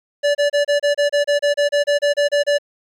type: tone bursts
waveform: square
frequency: 579 Hz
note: D5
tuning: 25 cents flat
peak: -14 dBFS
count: 16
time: 0.23-2.585 s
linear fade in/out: 20 ms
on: 120 ms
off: 29 ms
effects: low-pass 6000 Hz 12 dB/octave + 9-bit